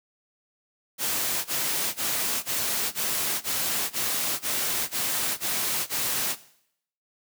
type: noise bursts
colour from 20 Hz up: white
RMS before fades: -27 dBFS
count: 11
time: 0.98-6.36 s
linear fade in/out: 50 ms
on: 470 ms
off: 21 ms
effects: noise-tail reverb RT60 0.7 s tail -17 dB re dry + high-pass 100 Hz 12 dB/octave